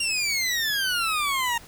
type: exponential sweep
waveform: 20% pulse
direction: down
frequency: 2809 to 921 Hz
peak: -18 dBFS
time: 0-1.58 s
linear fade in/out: 5 ms
effects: pink hiss -47 dBFS RMS until 1.67 s